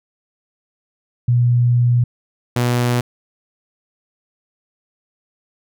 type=tone pair in turn; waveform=sine / sawtooth; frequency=121.3 / 121.83 Hz; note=B2 / B2; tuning=-31 / -23 cents; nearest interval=unison; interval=8 cents; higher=second; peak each=-11 dBFS; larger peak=neither; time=1.28-2.04 / 2.56-3.01 s; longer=first; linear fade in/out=5 ms; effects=none